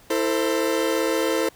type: chord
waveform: 40% pulse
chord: A minor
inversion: second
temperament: equal with one note detuned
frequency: 329.6 / 448.2 / 523.3 Hz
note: E4 / A4 / C5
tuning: 0 / +32 / 0 cents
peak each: -24 dBFS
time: 0.1-1.49 s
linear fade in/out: 5 ms
effects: pink hiss -52 dBFS RMS until 1.55 s